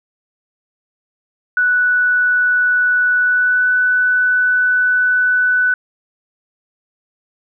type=tone with pitch glide; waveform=sine; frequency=1480 to 1493.7 Hz; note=F#6 to F#6; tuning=0 to +16 cents; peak=-11 dBFS; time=1.57-5.74 s; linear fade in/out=2 ms; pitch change=+16 cents; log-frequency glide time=3.2-3.68 s; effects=none